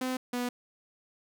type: tone pair in turn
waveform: sawtooth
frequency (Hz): 256.4 / 245.4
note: C4 / B3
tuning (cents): -35 / -11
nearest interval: minor second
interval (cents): 76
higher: first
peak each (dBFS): -26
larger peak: neither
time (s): 0.01-0.17 / 0.33-0.49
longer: neither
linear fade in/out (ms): 5
effects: none